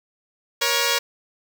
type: tone pair together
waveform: 5% pulse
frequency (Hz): 474.3 / 554.4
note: A#4 / C#5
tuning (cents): +30 / 0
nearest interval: minor third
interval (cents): 270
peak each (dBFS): -10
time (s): 0.61-0.99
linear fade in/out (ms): 10
effects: none